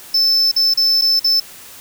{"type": "tone with dropouts", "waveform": "triangle", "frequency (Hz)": 5274, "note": "E8", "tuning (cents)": 0, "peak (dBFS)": -10, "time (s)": [0.14, 1.4], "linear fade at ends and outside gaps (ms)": 5, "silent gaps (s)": [[0.515, 0.562], [0.739, 0.773], [1.013, 1.019], [1.195, 1.243]], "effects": ["white hiss -38 dBFS RMS until 1.8 s"]}